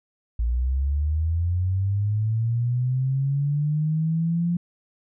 sine linear sweep, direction up, 56.1 to 174.61 Hz, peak -20 dBFS, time 0.39-4.57 s, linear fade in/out 5 ms, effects none

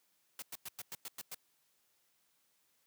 white noise bursts, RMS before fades -44 dBFS, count 8, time 0.39-1.346 s, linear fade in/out 2 ms, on 32 ms, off 100 ms, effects white hiss -75 dBFS RMS until 2.86 s + high-pass 100 Hz 12 dB/octave

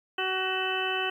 harmonic tone, 376 Hz, F#4, 28 cents sharp, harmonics 1 / 2 / 3 / 4 / 5 / 7 / 8, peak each -33 / -34 / -37 / -34 / -38 / -33 / -33 dBFS, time 0.18-1.1 s, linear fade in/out 5 ms, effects 10-bit

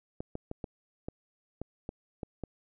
clicks, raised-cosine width 2 ms, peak -23 dBFS, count 9, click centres 0.205 / 0.354 / 0.514 / 0.642 / 1.085 / 1.616 / 1.891 / 2.232 / 2.437 s, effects none

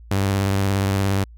sawtooth tone with vibrato, 98 Hz, G2, in tune, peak -14 dBFS, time 0.11-1.24 s, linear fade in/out 5 ms, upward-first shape triangle, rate 17 Hz, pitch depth 47 cents each way, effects added 57 Hz sine -40 dBFS peak until 1.37 s

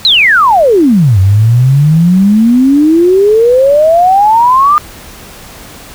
sine exponential two-way sweep, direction down then up, 4186 to 92.5 to 1225 Hz, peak -3 dBFS, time 0.05-4.78 s, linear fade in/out 0 ms, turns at 1.19 s, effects pink hiss -31 dBFS RMS until 5.94 s

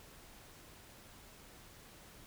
silence, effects pink hiss -57 dBFS RMS until 2.26 s

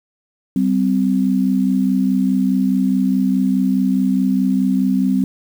sine tone pair together, 193.51 / 258.3 Hz, G3 / C4, -22 / -22 cents, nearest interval perfect fourth, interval 500 cents, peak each -16 dBFS, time 0.56-5.24 s, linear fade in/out 2 ms, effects 7-bit

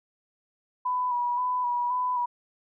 sine tone with vibrato, 984 Hz, B5, 7 cents flat, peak -24 dBFS, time 0.85-2.26 s, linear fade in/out 10 ms, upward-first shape square, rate 1.9 Hz, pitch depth 26 cents each way, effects none

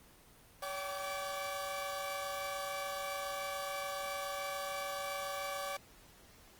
sawtooth tone cluster, 567 / 773 / 1161 Hz, C#5 / G5 / D6, +39 / -24 / -20 cents, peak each -37 / -40 / -39 dBFS, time 0.62-5.77 s, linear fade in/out 5 ms, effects pink hiss -60 dBFS RMS until 6.59 s + Opus 24 kbps

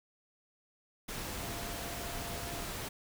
sine tone in noise, 690 Hz, F5, 21 cents flat, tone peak -47 dBFS, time 1.42-2.65 s, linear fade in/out 10 ms, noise pink, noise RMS -40 dBFS, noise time 1.08-2.89 s, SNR -10 dB, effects none

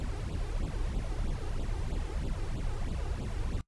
brown noise with flanger, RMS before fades -33 dBFS, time 0-3.61 s, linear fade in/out 0 ms, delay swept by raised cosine 0.25 to 2.55 ms, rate 3.1 Hz, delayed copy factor +0.85, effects noise-tail reverb RT60 0.1 s tail -21 dB re dry + resampled to 24000 Hz

